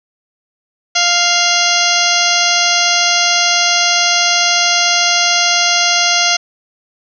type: harmonic tone with a mistuned harmonic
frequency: 698.5 Hz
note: F5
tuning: in tune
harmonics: 1 / 2 / 3 / 4 / 5 / 6 / 7 / 8 / 9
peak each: -19 / -19 / -19 / -19 / -19 / -19 / -19 / -19 / -19 dBFS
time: 0.95-6.37 s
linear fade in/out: 10 ms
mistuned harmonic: 5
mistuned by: -76 cents
effects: none